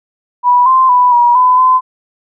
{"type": "tone with pitch steps", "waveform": "sine", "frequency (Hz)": [981, 1042, 990, 960, 1006, 1023], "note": ["B5", "C6", "B5", "B5", "B5", "C6"], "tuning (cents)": [-12, -7, 4, -49, 32, -39], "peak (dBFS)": -5, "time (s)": [0.43, 1.81], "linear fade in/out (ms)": 50, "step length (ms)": 230, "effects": []}